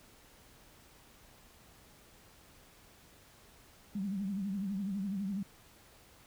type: tone with vibrato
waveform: sine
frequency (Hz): 196.6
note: G3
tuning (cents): +5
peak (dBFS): -33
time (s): 3.95-5.43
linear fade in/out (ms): 5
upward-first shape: triangle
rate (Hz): 12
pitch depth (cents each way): 120
effects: pink hiss -60 dBFS RMS until 6.26 s